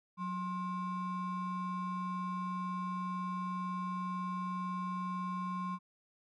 triangle ring-modulated tone, 622 Hz, D#5, 1 cent flat, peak -30 dBFS, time 0.17-5.79 s, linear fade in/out 50 ms, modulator 439 Hz, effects none

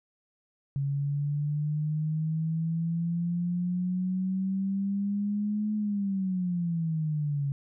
sine exponential two-way sweep, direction up then down, 138.59 to 213.2 to 138.59 Hz, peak -26 dBFS, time 0.76-7.52 s, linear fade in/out 0 ms, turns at 5.75 s, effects none

